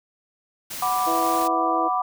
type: noise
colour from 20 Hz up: white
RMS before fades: -33 dBFS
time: 0.7-1.48 s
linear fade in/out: 10 ms
type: chord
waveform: sine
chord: B minor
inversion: second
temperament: equal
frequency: 740 / 987.8 / 1174.7 Hz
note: F#5 / B5 / D6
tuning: 0 / 0 / 0 cents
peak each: -24 / -26 / -24 dBFS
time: 0.82-2.02 s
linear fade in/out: 5 ms
type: harmonic tone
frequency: 164.81 Hz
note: E3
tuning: in tune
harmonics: 2 / 3 / 4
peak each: -27 / -31 / -29 dBFS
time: 1.06-1.89 s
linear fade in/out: 20 ms
effects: none